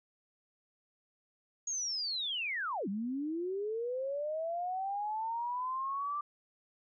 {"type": "linear two-way sweep", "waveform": "sine", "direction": "down then up", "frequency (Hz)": [6690, 188, 1183], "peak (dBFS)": -33, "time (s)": [1.67, 6.21], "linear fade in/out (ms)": 5, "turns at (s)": 2.88, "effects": []}